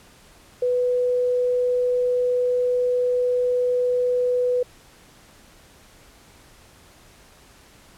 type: tone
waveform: sine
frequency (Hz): 495.4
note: B4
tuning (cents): +5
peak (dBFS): -18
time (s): 0.62-4.63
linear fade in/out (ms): 5
effects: pink hiss -51 dBFS RMS until 7.97 s + low-pass 12000 Hz 12 dB/octave